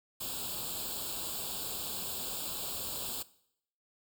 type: noise with comb filter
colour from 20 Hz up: white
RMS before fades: -38 dBFS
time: 0.2-3.23 s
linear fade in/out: 10 ms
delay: 0.25 ms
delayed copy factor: +0.95
effects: noise-tail reverb RT60 0.7 s tail -19 dB re dry